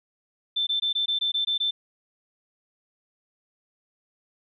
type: tone bursts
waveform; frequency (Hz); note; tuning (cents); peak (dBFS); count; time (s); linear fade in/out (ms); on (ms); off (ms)
sine; 3545; A7; +12; -22; 9; 0.56-1.71; 10; 110; 20
effects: none